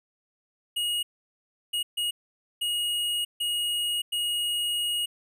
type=tone bursts at uneven times; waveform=square; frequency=2880 Hz; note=F#7; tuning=47 cents flat; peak=-26 dBFS; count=6; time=0.76-1.03 / 1.73-1.83 / 1.97-2.11 / 2.61-3.25 / 3.4-4.02 / 4.12-5.06 s; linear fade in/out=10 ms; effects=none